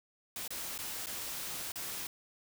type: noise with dropouts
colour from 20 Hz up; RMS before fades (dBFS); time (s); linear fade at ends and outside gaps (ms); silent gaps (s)
white; -40; 0.36-2.07; 2; 0.478-0.505 / 0.779-0.788 / 1.06-1.068 / 1.72-1.757
effects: none